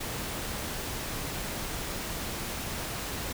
pink noise, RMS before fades -35 dBFS, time 0-3.33 s, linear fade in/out 10 ms, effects none

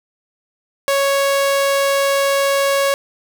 sawtooth tone, 554.4 Hz, C#5, in tune, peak -10 dBFS, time 0.88-2.94 s, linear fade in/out 0 ms, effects none

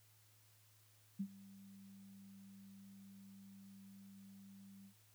sine tone with ADSR envelope, 196.2 Hz, G3, 2 cents sharp, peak -36 dBFS, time 1.19-4.94 s, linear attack 15 ms, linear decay 66 ms, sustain -20 dB, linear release 82 ms, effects added 106 Hz sine -70 dBFS peak until 5.14 s + white hiss -71 dBFS RMS until 5.14 s

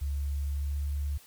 sine tone with pitch glide, 70.7 to 71.77 Hz, C#2 to D2, +35 to -39 cents, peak -28 dBFS, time 0.01-1.18 s, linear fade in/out 10 ms, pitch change +26 cents, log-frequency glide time 0.35-0.88 s, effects white hiss -55 dBFS RMS until 1.26 s + MP3 96 kbps

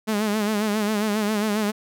sawtooth tone with vibrato, 211.4 Hz, G#3, 31 cents sharp, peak -17 dBFS, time 0.07-1.72 s, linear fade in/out 20 ms, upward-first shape sine, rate 7.4 Hz, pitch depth 70 cents each way, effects none

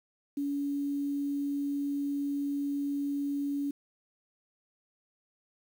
sine tone with quantisation, 283.5 Hz, C#4, 39 cents sharp, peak -29 dBFS, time 0.37-3.71 s, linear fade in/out 5 ms, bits 9, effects none

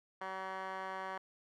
15% pulse tone with band-pass filter, 189.7 Hz, F#3, 43 cents sharp, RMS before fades -42 dBFS, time 0.21-1.18 s, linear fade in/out 5 ms, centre 1200 Hz, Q 5.6, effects none

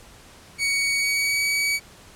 sawtooth tone with pitch glide, 2241 to 2270 Hz, C#7 to C#7, +18 to +41 cents, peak -17 dBFS, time 0.58-1.8 s, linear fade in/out 50 ms, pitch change +23 cents, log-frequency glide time 0.94-1.41 s, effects pink hiss -48 dBFS RMS until 2.15 s + low-pass 11000 Hz 12 dB/octave

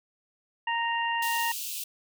harmonic tone, 930 Hz, A#5, 4 cents flat, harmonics 1 / 2 / 3, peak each -28 / -31 / -33 dBFS, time 0.67-1.52 s, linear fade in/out 5 ms
white high-pass noise, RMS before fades -35 dBFS, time 1.22-1.84 s, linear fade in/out 5 ms, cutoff 2500 Hz, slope 96 dB/octave
effects none

